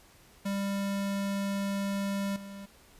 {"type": "tone with level steps", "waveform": "square", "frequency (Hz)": 198.3, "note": "G3", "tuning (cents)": 20, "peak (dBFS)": [-30, -42], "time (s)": [0.45, 2.66], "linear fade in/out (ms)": 10, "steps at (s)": 2.36, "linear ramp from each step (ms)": 2, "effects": ["pink hiss -58 dBFS RMS until 2.99 s", "resampled to 32000 Hz"]}